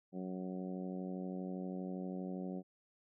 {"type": "harmonic tone", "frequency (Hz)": 92.5, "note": "F#2", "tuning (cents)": 0, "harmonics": [2, 3, 4, 5, 6, 7, 8], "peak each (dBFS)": [-41, -46, -48, -53, -51, -58, -55], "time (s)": [0.12, 2.63], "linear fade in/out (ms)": 50, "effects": []}